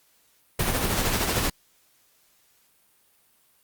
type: noise with tremolo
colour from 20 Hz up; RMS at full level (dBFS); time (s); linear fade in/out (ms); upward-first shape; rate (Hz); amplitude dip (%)
pink; -23; 0.59-1.5; 5; sine; 13; 40
effects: white hiss -63 dBFS RMS until 3.63 s + Opus 48 kbps